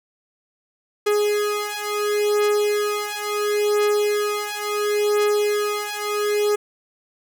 45% pulse beating tone pair, 415.8 / 416.52 Hz, G#4 / G#4, +2 / +5 cents, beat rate 0.72 Hz, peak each -22 dBFS, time 1.06-6.56 s, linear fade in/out 10 ms, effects none

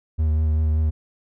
triangle tone with vibrato, 77.78 Hz, D#2, in tune, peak -15 dBFS, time 0.18-0.91 s, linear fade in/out 20 ms, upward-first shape sine, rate 5.2 Hz, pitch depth 21 cents each way, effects none

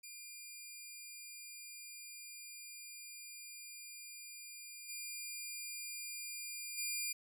10% pulse tone with level steps, 2400 Hz, D7, 37 cents sharp, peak -40 / -34 / -28 dBFS, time 0.03-7.13 s, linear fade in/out 10 ms, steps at 4.88 / 6.77 s, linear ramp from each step 20 ms, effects none

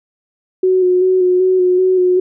sine tone with vibrato, 367.8 Hz, F#4, 10 cents flat, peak -9 dBFS, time 0.63-2.2 s, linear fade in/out 5 ms, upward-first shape square, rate 2.6 Hz, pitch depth 21 cents each way, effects none

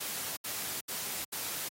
white noise bursts, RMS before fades -37 dBFS, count 4, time 0-1.69 s, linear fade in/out 10 ms, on 370 ms, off 70 ms, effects high-pass 100 Hz 12 dB/octave + AAC 48 kbps

